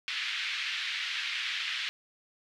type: band-pass noise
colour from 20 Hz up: white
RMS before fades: -34 dBFS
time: 0.08-1.89 s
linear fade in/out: 0 ms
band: 1700 to 3600 Hz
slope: 24 dB/octave
effects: none